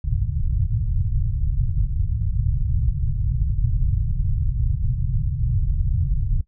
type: low-pass noise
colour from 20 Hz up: pink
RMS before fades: -21 dBFS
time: 0.04-6.41 s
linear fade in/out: 5 ms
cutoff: 140 Hz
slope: 48 dB/octave
effects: noise-tail reverb RT60 0.1 s tail -17 dB re dry